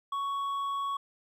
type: tone with hard clipping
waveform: sine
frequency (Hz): 1114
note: C#6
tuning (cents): +8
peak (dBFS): -31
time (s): 0.12-0.97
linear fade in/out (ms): 5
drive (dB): 4
effects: none